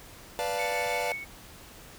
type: chord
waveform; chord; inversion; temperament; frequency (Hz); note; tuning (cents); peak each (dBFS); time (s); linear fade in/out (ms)
45% pulse; B half-diminished seventh; none; equal; 493.9 / 587.3 / 698.5 / 880; B4 / D5 / F5 / A5; 0 / 0 / 0 / 0; -34; 0.39-1.12; 0
type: tone with tremolo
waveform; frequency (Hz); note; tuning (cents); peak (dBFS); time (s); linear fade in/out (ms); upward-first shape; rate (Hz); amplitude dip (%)
sine; 2217; C#7; 0; -31; 0.58-1.25; 20; sine; 6; 50
effects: pink hiss -49 dBFS RMS until 1.98 s